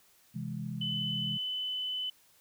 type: chord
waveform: sine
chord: C augmented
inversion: none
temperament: equal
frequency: 130.81 / 164.81 / 207.7 Hz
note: C3 / E3 / G#3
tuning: 0 / 0 / 0 cents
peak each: -39 dBFS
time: 0.34-1.38 s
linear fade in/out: 20 ms
type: tone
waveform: sine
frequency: 3014 Hz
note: F#7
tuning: 31 cents sharp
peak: -32 dBFS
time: 0.81-2.1 s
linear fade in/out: 5 ms
effects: white hiss -64 dBFS RMS until 2.4 s